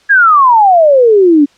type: exponential sweep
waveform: sine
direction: down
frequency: 1681 to 277.2 Hz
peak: -3 dBFS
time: 0.09-1.46 s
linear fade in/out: 20 ms
effects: white hiss -48 dBFS RMS until 1.57 s + low-pass 5000 Hz 12 dB/octave